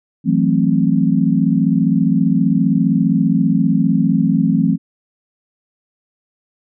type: chord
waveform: sine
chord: F# half-diminished seventh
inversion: third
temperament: equal with one note detuned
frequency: 164.81 / 185 / 220 / 264.1 Hz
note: E3 / F#3 / A3 / C4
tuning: 0 / 0 / 0 / +16 cents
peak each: -17 dBFS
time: 0.24-4.78 s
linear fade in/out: 50 ms
effects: none